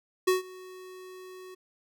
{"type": "tone with ADSR envelope", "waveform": "square", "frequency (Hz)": 370.6, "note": "F#4", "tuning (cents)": 3, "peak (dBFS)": -20, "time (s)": [0.27, 1.55], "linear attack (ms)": 11, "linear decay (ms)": 140, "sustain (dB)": -24, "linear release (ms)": 11, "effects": []}